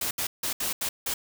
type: noise bursts at uneven times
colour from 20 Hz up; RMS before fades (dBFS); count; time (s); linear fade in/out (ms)
white; -29; 6; 0.01-0.11 / 0.18-0.27 / 0.43-0.53 / 0.6-0.73 / 0.81-0.89 / 1.06-1.14; 5
effects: none